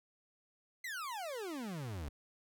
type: exponential sweep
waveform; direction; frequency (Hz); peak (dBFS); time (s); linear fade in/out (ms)
40% pulse; down; 2093 to 66; -39; 0.84-2.09; 5
effects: none